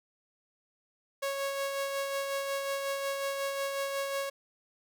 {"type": "tone with tremolo", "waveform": "sawtooth", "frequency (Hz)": 552, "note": "C#5", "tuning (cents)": -7, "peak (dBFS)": -26, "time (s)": [1.22, 4.3], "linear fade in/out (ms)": 10, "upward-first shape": "sine", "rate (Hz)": 5.5, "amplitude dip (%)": 35, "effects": []}